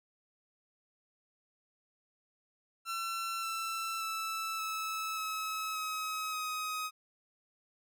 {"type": "tone with pitch steps", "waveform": "sawtooth", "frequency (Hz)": [1350, 1334.5, 1319.2, 1304, 1289, 1274.2, 1259.6], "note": ["E6", "E6", "E6", "E6", "E6", "D#6", "D#6"], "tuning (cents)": [41, 21, 1, -19, -39, 41, 21], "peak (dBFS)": -31, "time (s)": [2.85, 6.91], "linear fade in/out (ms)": 50, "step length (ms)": 580, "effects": []}